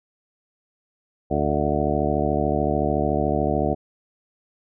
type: harmonic tone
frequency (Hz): 73.7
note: D2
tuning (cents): +7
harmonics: 1 / 2 / 3 / 4 / 5 / 6 / 8 / 9 / 10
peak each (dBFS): -28 / -28 / -28 / -28 / -28 / -28 / -28 / -28 / -28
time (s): 1.3-3.75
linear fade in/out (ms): 20
effects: none